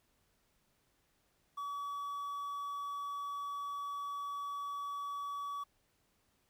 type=tone with quantisation; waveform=triangle; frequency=1139 Hz; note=C#6; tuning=47 cents sharp; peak=-36 dBFS; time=1.57-5.64 s; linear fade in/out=10 ms; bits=11; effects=pink hiss -75 dBFS RMS until 6.49 s